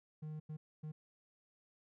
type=tone bursts at uneven times; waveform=triangle; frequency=154 Hz; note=D#3; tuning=17 cents flat; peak=-40 dBFS; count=3; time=0.22-0.4 / 0.49-0.57 / 0.83-0.92 s; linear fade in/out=10 ms; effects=none